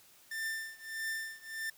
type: tone with tremolo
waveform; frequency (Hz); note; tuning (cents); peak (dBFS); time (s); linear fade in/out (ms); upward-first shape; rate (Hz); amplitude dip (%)
45% pulse; 1787; A6; +26; -33; 0.31-1.7; 5; triangle; 1.6; 95
effects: white hiss -61 dBFS RMS until 1.77 s